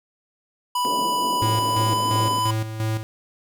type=tone with pitch glide; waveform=square; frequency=987.8 to 998.7 Hz; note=B5 to B5; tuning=0 to +19 cents; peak=-21 dBFS; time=0.75-2.51 s; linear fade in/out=5 ms; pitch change=+19 cents; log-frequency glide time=1.45-2.04 s
type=band-pass noise; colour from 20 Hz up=pink; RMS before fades=-32 dBFS; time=0.85-2.39 s; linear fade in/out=0 ms; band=210 to 640 Hz; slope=24 dB/octave
type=tone with tremolo; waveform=square; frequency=110 Hz; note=A2; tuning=in tune; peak=-22 dBFS; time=1.42-3.03 s; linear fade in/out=0 ms; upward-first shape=square; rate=2.9 Hz; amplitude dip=60%
effects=none